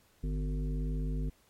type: harmonic tone with a mistuned harmonic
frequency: 50.2 Hz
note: G1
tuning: 42 cents sharp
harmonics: 1 / 3 / 5 / 7 / 9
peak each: -31 / -37 / -41 / -50 / -50 dBFS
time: 0.23-1.3 s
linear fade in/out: 10 ms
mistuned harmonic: 7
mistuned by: +91 cents
effects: pink hiss -66 dBFS RMS until 1.49 s + MP3 64 kbps